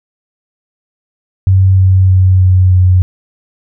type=tone with pitch steps; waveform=sine; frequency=95 / 94.13 / 93.26 / 92.4 / 91.55 Hz; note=F#2 / F#2 / F#2 / F#2 / F#2; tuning=+46 / +30 / +14 / -2 / -18 cents; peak=-4 dBFS; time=1.47-3.02 s; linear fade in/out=0 ms; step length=310 ms; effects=none